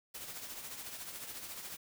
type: noise with tremolo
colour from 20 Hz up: white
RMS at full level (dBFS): -43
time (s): 0.14-1.77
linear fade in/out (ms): 10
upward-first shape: triangle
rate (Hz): 14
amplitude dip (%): 55
effects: none